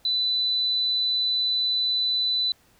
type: tone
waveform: sine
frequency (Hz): 3992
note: B7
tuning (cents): +18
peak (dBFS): -21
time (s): 0.05-2.52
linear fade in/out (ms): 2
effects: pink hiss -60 dBFS RMS until 2.79 s